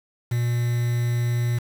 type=tone with quantisation; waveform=triangle; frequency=119.7 Hz; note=A#2; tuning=46 cents sharp; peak=-18 dBFS; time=0.31-1.59 s; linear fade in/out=10 ms; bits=6; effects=none